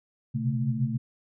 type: tone cluster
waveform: sine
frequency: 123.3 / 131.4 / 137.5 / 221.9 Hz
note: B2 / C3 / C#3 / A3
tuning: -2 / +8 / -14 / +15 cents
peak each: -30 dBFS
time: 0.34-0.98 s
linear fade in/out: 20 ms
effects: none

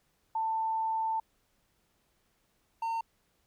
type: tone pair in turn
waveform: sine / triangle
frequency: 890 / 910.3 Hz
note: A5 / A#5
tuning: +20 / -41 cents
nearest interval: unison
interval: 39 cents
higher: second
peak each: -28 dBFS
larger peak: neither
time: 0.35-1.2 / 2.82-3.01 s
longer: first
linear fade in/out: 5 ms
effects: pink hiss -73 dBFS RMS until 3.46 s

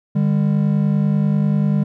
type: tone pair together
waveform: triangle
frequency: 150 / 200.2 Hz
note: D3 / G3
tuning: +37 / +37 cents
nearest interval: perfect fourth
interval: 500 cents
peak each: -15 dBFS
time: 0.15-1.84 s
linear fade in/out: 10 ms
effects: none

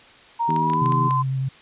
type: tone with pitch glide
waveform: sine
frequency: 932.3 to 1028.5 Hz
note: A#5 to C6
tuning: 0 to -30 cents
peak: -19 dBFS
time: 0.39-1.23 s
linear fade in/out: 20 ms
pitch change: +170 cents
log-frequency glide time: 0.53-0.89 s
type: harmonic tone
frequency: 79.6 Hz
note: D#2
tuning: 40 cents sharp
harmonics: 2 / 3 / 4 / 5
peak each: -25 / -29 / -31 / -33 dBFS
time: 0.48-1.09 s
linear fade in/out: 10 ms
type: clicks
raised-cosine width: 0.3 ms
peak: -18 dBFS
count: 7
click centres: 0.505 / 0.563 / 0.7 / 0.735 / 0.86 / 0.922 / 1.109 s
type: tone with vibrato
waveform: sine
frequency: 133 Hz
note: C3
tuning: 29 cents sharp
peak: -21 dBFS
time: 0.81-1.49 s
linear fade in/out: 10 ms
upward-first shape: square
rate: 9.9 Hz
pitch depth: 13 cents each way
effects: white hiss -48 dBFS RMS until 1.61 s + resampled to 8000 Hz

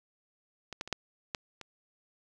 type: clicks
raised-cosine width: 0.2 ms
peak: -23 / -18 / -26 / -12 / -15 / -26 dBFS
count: 6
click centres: 0.727 / 0.811 / 0.876 / 0.927 / 1.348 / 1.613 s
effects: none

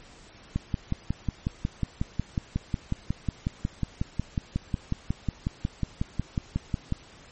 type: click train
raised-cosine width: 5 ms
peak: -13 dBFS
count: 36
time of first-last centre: 0.56-6.924 s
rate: 5.5 Hz
effects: pink hiss -51 dBFS RMS until 7.31 s + MP3 32 kbps

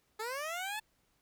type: linear sweep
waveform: 15% pulse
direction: up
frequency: 420.6 to 880 Hz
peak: -30 dBFS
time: 0.19-0.8 s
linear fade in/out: 10 ms
effects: pink hiss -74 dBFS RMS until 1.21 s

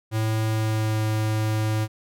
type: tone with pitch glide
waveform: square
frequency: 110 to 108.61 Hz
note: A2 to A2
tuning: 0 to -22 cents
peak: -22 dBFS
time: 0.11-1.88 s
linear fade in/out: 50 ms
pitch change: -22 cents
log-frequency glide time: 0.46-1.04 s
effects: none

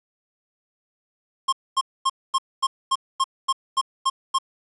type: tone bursts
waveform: square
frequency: 1070 Hz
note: C6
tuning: 38 cents sharp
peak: -18 dBFS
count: 11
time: 1.48-4.386 s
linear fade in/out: 10 ms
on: 46 ms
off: 240 ms
effects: resampled to 24000 Hz + 8-bit

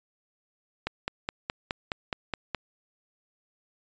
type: click train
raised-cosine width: 0.3 ms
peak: -13 dBFS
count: 9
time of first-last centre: 0.87-2.547 s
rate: 4.77 Hz
effects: resampled to 16000 Hz

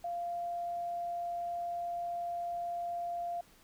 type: tone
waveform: sine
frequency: 694 Hz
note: F5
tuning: 11 cents flat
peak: -34 dBFS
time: 0.04-3.41 s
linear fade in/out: 5 ms
effects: pink hiss -62 dBFS RMS until 3.63 s

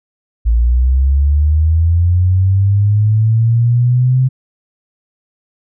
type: linear sweep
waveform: sine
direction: up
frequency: 55.5 to 130.81 Hz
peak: -8 dBFS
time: 0.45-4.29 s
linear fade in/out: 20 ms
effects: none

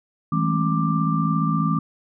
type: tone cluster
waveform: sine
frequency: 161.5 / 198.9 / 216 / 270.6 / 1182 Hz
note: E3 / G3 / A3 / C#4 / D6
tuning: -35 / +25 / -32 / -42 / +11 cents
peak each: -21 / -29 / -26 / -27 / -25 dBFS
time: 0.32-1.79 s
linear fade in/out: 5 ms
effects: none

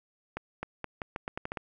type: accelerating click train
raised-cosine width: 0.5 ms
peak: -19 dBFS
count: 10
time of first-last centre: 0.37-1.572 s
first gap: 260 ms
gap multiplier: 0.82
effects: none

